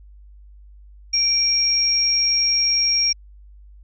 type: tone pair together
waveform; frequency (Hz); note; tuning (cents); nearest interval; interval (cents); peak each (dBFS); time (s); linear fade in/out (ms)
sine; 2350 / 5589; D7 / F8; +1 / 0; octave + minor third; 1499; -27 / -16; 1.13-3.13; 10
effects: added 50 Hz sine -42 dBFS peak until 3.83 s